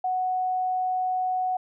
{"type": "tone", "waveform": "sine", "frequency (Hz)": 740, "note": "F#5", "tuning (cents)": 0, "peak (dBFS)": -23, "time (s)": [0.04, 1.57], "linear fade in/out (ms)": 5, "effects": []}